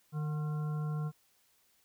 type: harmonic tone with a mistuned harmonic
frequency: 152.2 Hz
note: D#3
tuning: 38 cents flat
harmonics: 1 / 3 / 5 / 7 / 9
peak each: -32 / -49 / -52 / -51 / -52 dBFS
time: 0.12-1.12 s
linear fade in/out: 50 ms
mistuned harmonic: 5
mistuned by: -64 cents
effects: white hiss -70 dBFS RMS until 1.84 s